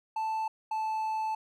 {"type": "tone pair in turn", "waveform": "triangle", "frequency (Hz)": [880, 874.9], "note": ["A5", "A5"], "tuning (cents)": [0, -10], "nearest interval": "unison", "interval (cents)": 10, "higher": "first", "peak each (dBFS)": -27, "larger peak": "neither", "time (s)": [[0.16, 0.48], [0.71, 1.35]], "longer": "second", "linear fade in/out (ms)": 5, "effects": []}